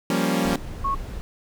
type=chord; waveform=sawtooth; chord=G half-diminished seventh; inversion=third; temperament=equal; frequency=174.61 / 196 / 233.1 / 277.2 Hz; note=F3 / G3 / Bb3 / Db4; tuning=0 / 0 / 0 / 0 cents; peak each=-22 dBFS; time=0.1-0.56 s; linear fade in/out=2 ms
type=noise; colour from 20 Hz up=brown; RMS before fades=-32 dBFS; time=0.44-1.21 s; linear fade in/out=0 ms
type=tone; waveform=sine; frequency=1100 Hz; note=C#6; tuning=14 cents flat; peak=-21 dBFS; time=0.84-0.95 s; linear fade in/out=10 ms
effects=none